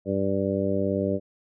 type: harmonic tone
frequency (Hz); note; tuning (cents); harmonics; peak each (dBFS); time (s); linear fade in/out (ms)
97.9; G2; -2; 1 / 2 / 3 / 4 / 5 / 6; -32 / -28 / -30 / -30 / -30 / -29; 0.05-1.2; 50
effects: none